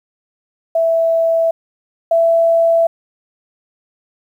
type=tone pair in turn; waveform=sine; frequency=659.3 / 665.4 Hz; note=E5 / E5; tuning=0 / +16 cents; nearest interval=unison; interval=16 cents; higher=second; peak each=-11 / -9 dBFS; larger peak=second; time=0.75-1.51 / 2.11-2.87 s; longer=neither; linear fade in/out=5 ms; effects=8-bit